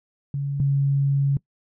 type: tone pair in turn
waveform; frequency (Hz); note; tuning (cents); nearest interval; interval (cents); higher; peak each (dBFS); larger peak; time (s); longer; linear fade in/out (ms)
sine; 140.5 / 139.29; C#3 / C#3; +24 / +9; unison; 15; first; -23 / -17; second; 0.34-0.6 / 0.6-1.37; second; 2
effects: noise-tail reverb RT60 0.1 s tail -22 dB re dry